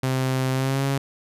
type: tone with pitch glide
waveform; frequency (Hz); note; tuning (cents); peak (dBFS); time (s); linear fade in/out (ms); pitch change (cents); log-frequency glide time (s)
sawtooth; 130.81 to 137.31; C3 to C#3; 0 to -16; -17; 0.03-0.98; 5; +84; 0.53-0.84
effects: resampled to 32000 Hz